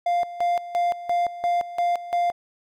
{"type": "tone with tremolo", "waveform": "triangle", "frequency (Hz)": 698.5, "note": "F5", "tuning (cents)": 0, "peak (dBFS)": -17, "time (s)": [0.06, 2.32], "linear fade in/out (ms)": 5, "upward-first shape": "square", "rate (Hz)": 2.9, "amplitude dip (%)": 80, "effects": []}